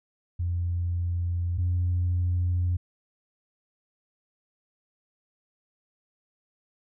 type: tone pair in turn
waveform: sine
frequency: 87 / 88.67 Hz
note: F2 / F2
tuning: -6 / +27 cents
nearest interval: unison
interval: 33 cents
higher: second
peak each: -24 / -21 dBFS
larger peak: second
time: 0.39-1.58 / 1.58-2.77 s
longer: neither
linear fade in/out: 10 ms
effects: tanh soft clip ceiling -19 dBFS